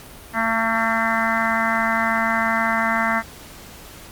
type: harmonic tone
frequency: 225.8 Hz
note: A3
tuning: 45 cents sharp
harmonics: 1 / 3 / 4 / 5 / 6 / 7 / 8 / 9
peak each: -26 / -26 / -26 / -26 / -26 / -26 / -26 / -26 dBFS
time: 0.33-3.23 s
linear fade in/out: 50 ms
effects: pink hiss -41 dBFS RMS until 4.11 s + Opus 48 kbps